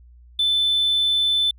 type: tone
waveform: triangle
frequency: 3520 Hz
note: A7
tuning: in tune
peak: -14 dBFS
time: 0.39-1.51 s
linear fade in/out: 5 ms
effects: tanh soft clip ceiling -13 dBFS + added 60 Hz sine -45 dBFS peak until 1.58 s